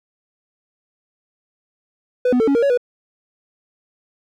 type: tone with pitch steps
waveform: triangle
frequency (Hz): 498.4 / 248.7 / 446.4 / 278.8 / 467.9 / 560 / 489.3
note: B4 / B3 / A4 / C#4 / A#4 / C#5 / B4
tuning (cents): +16 / +12 / +25 / +10 / +6 / +18 / -16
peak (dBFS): -11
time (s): 2.25-2.775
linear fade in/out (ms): 5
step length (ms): 75
effects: none